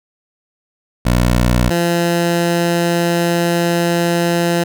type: tone pair in turn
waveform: 15% pulse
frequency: 60.6 / 171.4 Hz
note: B1 / F3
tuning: -32 / -32 cents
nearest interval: octave + tritone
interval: 1800 cents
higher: second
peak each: -5 / -7 dBFS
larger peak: first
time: 1.05-1.7 / 1.7-4.64 s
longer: second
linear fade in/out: 10 ms
effects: none